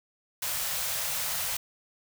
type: band-stop noise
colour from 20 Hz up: white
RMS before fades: -31 dBFS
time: 0.42-1.57 s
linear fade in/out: 5 ms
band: 180 to 480 Hz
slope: 96 dB/octave
effects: none